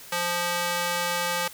square tone with high-pass filter, 174.61 Hz, F3, in tune, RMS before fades -27 dBFS, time 0.12-1.48 s, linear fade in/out 5 ms, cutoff 760 Hz, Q 0.63, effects white hiss -45 dBFS RMS until 1.53 s

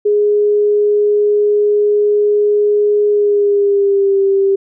sine tone with pitch glide, 415.3 to 392 Hz, G#4 to G4, 0 to 0 cents, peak -9 dBFS, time 0.05-4.56 s, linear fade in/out 10 ms, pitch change -100 cents, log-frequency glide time 3.09-4.2 s, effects none

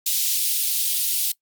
white high-pass noise, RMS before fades -22 dBFS, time 0.06-1.32 s, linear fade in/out 5 ms, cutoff 3100 Hz, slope 24 dB/octave, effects noise-tail reverb RT60 0.1 s tail -23 dB re dry + Opus 48 kbps

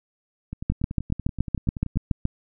two click trains, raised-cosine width 5 ms, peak -9 / -19 dBFS, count 12 / 16, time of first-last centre 0.7-2.254 / 0.53-1.959 s, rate 7.08 / 10.5 Hz, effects none

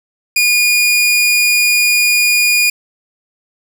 sawtooth tone, 2440 Hz, D#7, 34 cents flat, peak -6 dBFS, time 0.36-2.7 s, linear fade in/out 5 ms, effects none

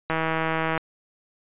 click train, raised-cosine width 0.5 ms, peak -10 dBFS, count 110, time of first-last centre 0.1-0.777 s, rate 161 Hz, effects resampled to 8000 Hz

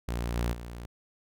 sawtooth tone with level steps, 59 Hz, A#1, 22 cents sharp, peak -26 / -23 / -35 dBFS, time 0.08-0.86 s, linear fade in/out 5 ms, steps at 0.35 / 0.52 s, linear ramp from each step 20 ms, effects none

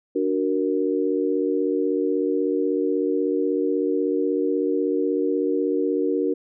sine chord, D augmented, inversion none, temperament equal, 293.7 / 370 / 466.2 Hz, D4 / F#4 / A#4, 0 / 0 / 0 cents, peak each -24 dBFS, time 0.15-6.34 s, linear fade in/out 10 ms, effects none

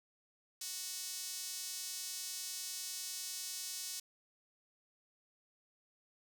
sawtooth tone with high-pass filter, 370 Hz, F#4, in tune, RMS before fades -43 dBFS, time 0.61-4 s, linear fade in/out 5 ms, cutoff 5600 Hz, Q 1.3, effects 10-bit

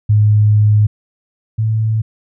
sine tone pair in turn, 105.6 / 110.13 Hz, G#2 / A2, +29 / +2 cents, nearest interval minor second, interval 73 cents, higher second, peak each -7 / -12 dBFS, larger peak first, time 0.09-0.87 / 1.58-2.02 s, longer first, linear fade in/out 10 ms, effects none

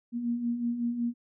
sine beating tone pair, 233.1 / 238.5 Hz, A#3 / A#3, 0 / +40 cents, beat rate 5.4 Hz, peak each -36 / -28 dBFS, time 0.12-1.14 s, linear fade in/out 50 ms, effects none

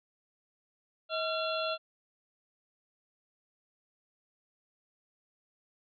harmonic tone with a mistuned harmonic, 684 Hz, F5, 36 cents flat, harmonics 1 / 2 / 4 / 5 / 6, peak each -33 / -36 / -39 / -40 / -41 dBFS, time 1.09-1.78 s, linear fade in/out 50 ms, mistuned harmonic 1, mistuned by -120 cents, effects none

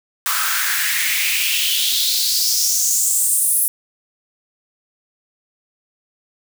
white noise with high-pass filter sweep, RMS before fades -18 dBFS, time 0.26-3.68 s, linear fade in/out 0 ms, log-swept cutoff 1200 to 11000 Hz, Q 4.2, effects none

